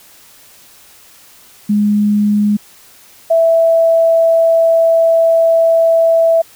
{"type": "tone pair in turn", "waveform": "sine", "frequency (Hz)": [207.7, 659.4], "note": ["G#3", "E5"], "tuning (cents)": [0, 0], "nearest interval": "octave + minor sixth", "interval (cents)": 2000, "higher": "second", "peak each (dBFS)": [-9, -7], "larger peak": "second", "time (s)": [[1.69, 2.57], [3.3, 6.42]], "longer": "second", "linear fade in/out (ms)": 10, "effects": ["white hiss -43 dBFS RMS until 6.55 s"]}